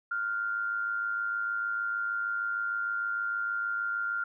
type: tone pair together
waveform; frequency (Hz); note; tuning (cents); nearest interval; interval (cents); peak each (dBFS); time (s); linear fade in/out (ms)
sine; 1396.9 / 1503.4; F6 / F#6; 0 / +27; minor second; 127; -29 / -39; 0.11-4.24; 5
effects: none